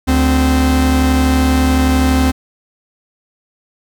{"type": "tone pair together", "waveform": "45% pulse", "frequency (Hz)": [72.96, 260], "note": ["D2", "C4"], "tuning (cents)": [-11, -11], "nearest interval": "octave + minor seventh", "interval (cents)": 2200, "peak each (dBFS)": -13, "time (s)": [0.07, 2.32], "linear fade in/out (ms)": 20, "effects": []}